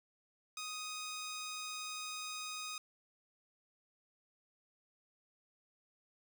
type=tone; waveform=10% pulse; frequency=1249 Hz; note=D#6; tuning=6 cents sharp; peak=-33 dBFS; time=0.57-2.78 s; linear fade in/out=2 ms; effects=none